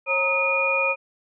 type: tone cluster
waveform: sine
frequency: 542 / 929 / 1265 / 2443 Hz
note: C#5 / A#5 / D#6 / D#7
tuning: -39 / -6 / +28 / -32 cents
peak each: -25 / -30 / -29 / -21 dBFS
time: 0.06-0.96 s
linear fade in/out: 50 ms
effects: none